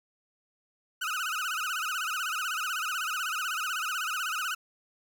30% pulse tone with vibrato, 1372 Hz, F6, 31 cents flat, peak -27 dBFS, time 1.01-4.55 s, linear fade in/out 10 ms, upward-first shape sine, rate 16 Hz, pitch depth 180 cents each way, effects none

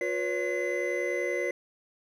triangle tone cluster, 357.4 / 490.6 / 561 / 2036 Hz, F4 / B4 / C#5 / C7, +40 / -12 / +21 / -48 cents, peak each -31 dBFS, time 0.01-1.51 s, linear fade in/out 2 ms, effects none

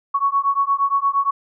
sine beating tone pair, 1108.7 / 1117.3 Hz, C#6 / C#6, 0 / +13 cents, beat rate 8.6 Hz, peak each -19 dBFS, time 0.14-1.31 s, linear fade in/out 10 ms, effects none

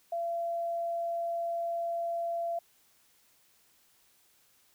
sine tone, 680 Hz, F5, 46 cents flat, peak -30 dBFS, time 0.12-2.59 s, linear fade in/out 5 ms, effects white hiss -66 dBFS RMS until 4.74 s

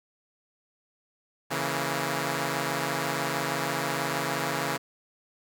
5% pulse chord, A# diminished, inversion first, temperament equal, 138.59 / 164.81 / 233.1 Hz, C#3 / E3 / A#3, 0 / 0 / 0 cents, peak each -19 / -20 / -23 dBFS, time 1.5-4.78 s, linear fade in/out 20 ms, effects none

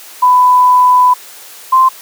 sine tone pair in turn, 998 / 1042.2 Hz, B5 / C6, +18 / -7 cents, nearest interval minor second, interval 75 cents, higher second, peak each -4 dBFS, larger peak neither, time 0.22-1.14 / 1.72-1.89 s, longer first, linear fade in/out 10 ms, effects white hiss -34 dBFS RMS until 2.01 s + high-pass 400 Hz 12 dB/octave

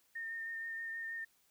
sine tone with vibrato, 1823 Hz, A#6, 39 cents flat, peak -39 dBFS, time 0.15-1.25 s, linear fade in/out 10 ms, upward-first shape sine, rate 6.3 Hz, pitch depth 17 cents each way, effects white hiss -72 dBFS RMS until 1.5 s

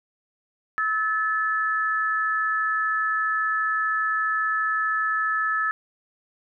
sine tone pair together, 1299 / 1734 Hz, E6 / A6, -26 / -26 cents, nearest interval perfect fourth, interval 500 cents, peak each -24 / -24 dBFS, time 0.78-5.71 s, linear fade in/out 0 ms, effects none

